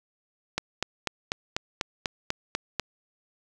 click train, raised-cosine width 0.2 ms, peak -9 dBFS, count 10, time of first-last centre 0.58-2.797 s, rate 4.06 Hz, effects none

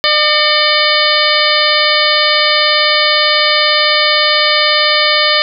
harmonic tone with a mistuned harmonic, 603 Hz, D5, 46 cents sharp, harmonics 1 / 2 / 3 / 4 / 5 / 6 / 7 / 8, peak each -17 / -17 / -17 / -17 / -17 / -17 / -17 / -17 dBFS, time 0.04-5.42 s, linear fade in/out 0 ms, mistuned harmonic 4, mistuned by -120 cents, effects none

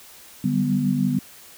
sine chord, G major seventh, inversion second, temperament equal with one note detuned, 146.83 / 189.32 / 196 / 246.9 Hz, D3 / F#3 / G3 / B3, 0 / +40 / 0 / 0 cents, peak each -25 / -27 / -24 / -22 dBFS, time 0.44-1.19 s, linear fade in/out 5 ms, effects white hiss -46 dBFS RMS until 1.57 s

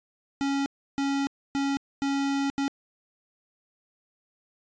square tone bursts at uneven times, 277.2 Hz, C#4, in tune, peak -25 dBFS, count 5, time 0.41-0.66 / 0.98-1.27 / 1.55-1.77 / 2.02-2.5 / 2.58-2.68 s, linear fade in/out 0 ms, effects resampled to 16000 Hz

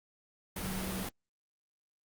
sine tone in noise, 188.9 Hz, F#3, 36 cents sharp, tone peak -38 dBFS, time 0.62-1.03 s, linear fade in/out 5 ms, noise pink, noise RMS -38 dBFS, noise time 0.56-1.09 s, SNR -3 dB, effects Opus 32 kbps

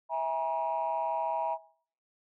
sine tone cluster, 652 / 821 / 954 Hz, E5 / G#5 / A#5, -19 / -20 / +40 cents, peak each -33 / -33 / -30 dBFS, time 0.09-1.58 s, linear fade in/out 50 ms, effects noise-tail reverb RT60 0.5 s tail -18 dB re dry + tanh soft clip ceiling -22 dBFS

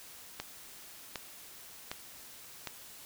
click train, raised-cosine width 0.2 ms, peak -19 dBFS, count 4, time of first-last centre 0.4-2.673 s, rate 1.32 Hz, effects white hiss -51 dBFS RMS until 3.05 s

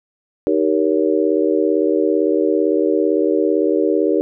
sine chord, Eb dominant seventh, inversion none, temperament just, 311.1 / 388.9 / 466.7 / 560 Hz, Eb4 / G4 / Bb4 / Db5, 0 / -14 / +2 / +18 cents, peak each -18 / -18 / -19 / -22 dBFS, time 0.47-4.21 s, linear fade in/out 0 ms, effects none

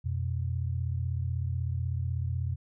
sine tone pair together, 87.31 / 123.47 Hz, F2 / B2, 0 / 0 cents, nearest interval tritone, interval 600 cents, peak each -30 / -32 dBFS, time 0.04-2.56 s, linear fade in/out 20 ms, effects none

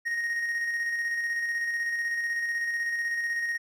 triangle tone with tremolo, 1868 Hz, A#6, 3 cents sharp, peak -24 dBFS, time 0.05-3.58 s, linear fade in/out 20 ms, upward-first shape square, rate 16 Hz, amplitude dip 30%, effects none

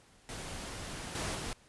pink noise with level steps, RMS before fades -42 / -36 / -39 dBFS, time 0.29-1.53 s, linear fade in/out 0 ms, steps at 1.15 / 1.35 s, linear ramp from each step 2 ms, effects pink hiss -62 dBFS RMS until 1.68 s + resampled to 24000 Hz

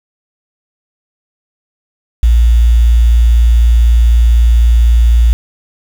sine tone with quantisation, 58 Hz, A#1, 8 cents flat, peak -4 dBFS, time 2.23-5.33 s, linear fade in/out 0 ms, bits 5, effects none

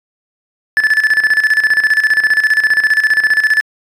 triangle tone with tremolo, 1739 Hz, A6, 21 cents flat, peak -5 dBFS, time 0.77-3.61 s, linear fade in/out 0 ms, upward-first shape square, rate 15 Hz, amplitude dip 70%, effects resampled to 32000 Hz

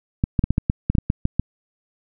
clicks, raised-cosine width 5 ms, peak -5 dBFS, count 12, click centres 0.239 / 0.392 / 0.44 / 0.506 / 0.581 / 0.699 / 0.9 / 0.952 / 0.984 / 1.101 / 1.254 / 1.396 s, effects none

